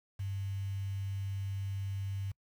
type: tone with quantisation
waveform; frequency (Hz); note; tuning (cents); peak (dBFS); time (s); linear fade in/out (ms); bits
sine; 98; G2; 0; -34; 0.19-2.32; 10; 9
effects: noise-tail reverb RT60 0.1 s tail -26 dB re dry